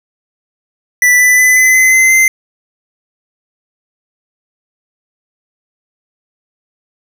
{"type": "tone with pitch steps", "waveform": "square", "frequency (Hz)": [1975.5, 1991.5, 2008, 2024, 2040, 2057, 2074], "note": ["B6", "B6", "B6", "B6", "C7", "C7", "C7"], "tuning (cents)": [0, 14, 28, 42, -44, -30, -16], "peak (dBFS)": -6, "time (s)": [1.02, 2.28], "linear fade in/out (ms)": 2, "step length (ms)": 180, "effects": []}